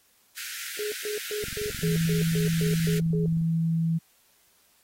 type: high-pass noise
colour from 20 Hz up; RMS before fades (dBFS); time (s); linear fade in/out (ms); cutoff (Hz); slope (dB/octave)
pink; -37; 0.36-3; 20; 1400; 96
type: tone bursts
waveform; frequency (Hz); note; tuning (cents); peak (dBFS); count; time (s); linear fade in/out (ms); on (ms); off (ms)
sine; 419.7; G#4; +18; -29; 10; 0.79-3.26; 2; 130; 130
type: click train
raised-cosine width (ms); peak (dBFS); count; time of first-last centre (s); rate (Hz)
5; -28; 46; 1.44-3.414; 22.8
type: tone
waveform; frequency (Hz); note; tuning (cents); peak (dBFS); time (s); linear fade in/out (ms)
sine; 164.2; E3; -6; -22; 1.82-3.99; 20
effects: white hiss -63 dBFS RMS until 4.83 s + AAC 48 kbps